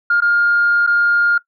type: tone with dropouts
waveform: sine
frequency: 1412 Hz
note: F6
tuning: 19 cents sharp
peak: -10 dBFS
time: 0.1-1.38 s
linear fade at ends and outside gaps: 5 ms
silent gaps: 0.205-0.22 / 0.866-0.873 s
effects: noise-tail reverb RT60 0.1 s tail -20 dB re dry + tanh soft clip ceiling -6 dBFS